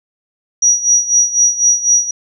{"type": "tone with tremolo", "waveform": "sine", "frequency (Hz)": 5790, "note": "F#8", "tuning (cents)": -38, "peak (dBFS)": -6, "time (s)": [0.62, 2.11], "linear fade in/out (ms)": 5, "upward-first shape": "sine", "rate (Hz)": 4, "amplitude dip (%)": 80, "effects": []}